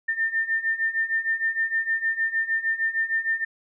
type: beating tone pair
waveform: sine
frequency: 1800 / 1806.5 Hz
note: A6 / A6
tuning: +39 / +45 cents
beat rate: 6.5 Hz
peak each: -27 / -24 dBFS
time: 0.08-3.45 s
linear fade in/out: 10 ms
effects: none